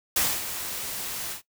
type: noise with ADSR envelope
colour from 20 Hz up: white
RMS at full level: -22 dBFS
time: 0.16-1.42 s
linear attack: 4 ms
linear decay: 240 ms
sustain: -11 dB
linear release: 110 ms
effects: noise-tail reverb RT60 0.1 s tail -17 dB re dry